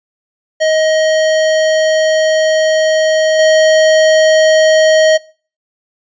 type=tone with level steps; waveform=square; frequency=629 Hz; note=D#5; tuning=19 cents sharp; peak=-10 / -7 dBFS; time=0.6-5.18 s; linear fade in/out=20 ms; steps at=3.39 s; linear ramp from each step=2 ms; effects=noise-tail reverb RT60 0.4 s tail -22 dB re dry + resampled to 16000 Hz